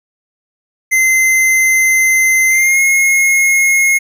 square tone with pitch glide, 2068 to 2158 Hz, C7 to C#7, -21 to -47 cents, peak -9 dBFS, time 0.91-3.99 s, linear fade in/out 20 ms, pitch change +74 cents, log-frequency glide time 2.49-2.8 s, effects none

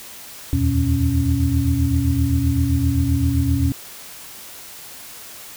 sine tone cluster, 78.3 / 86 / 121.5 / 276.5 Hz, D#2 / F2 / B2 / C#4, +11 / -26 / -28 / -4 cents, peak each -21 dBFS, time 0.53-3.72 s, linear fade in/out 0 ms, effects white hiss -38 dBFS RMS until 5.56 s

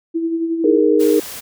sine tone with tremolo, 330 Hz, E4, 2 cents sharp, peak -15 dBFS, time 0.14-0.8 s, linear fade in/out 20 ms, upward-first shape sine, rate 11 Hz, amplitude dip 45%
sine chord, D# suspended fourth, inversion none, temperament equal with one note detuned, 311.1 / 412.7 / 466.2 Hz, D#4 / G#4 / A#4, 0 / -11 / 0 cents, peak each -15 dBFS, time 0.64-1.2 s, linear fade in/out 5 ms
white noise, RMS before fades -31 dBFS, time 0.99-1.41 s, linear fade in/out 20 ms
effects none

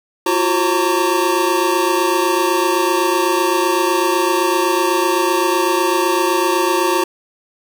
square tone cluster, 341.9 / 369.8 / 538 / 913 / 1144 Hz, F4 / F#4 / C5 / A#5 / D6, -37 / -1 / +48 / -36 / -46 cents, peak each -20 / -20 / -25 / -20 / -24 dBFS, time 0.26-7.04 s, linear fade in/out 5 ms, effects none

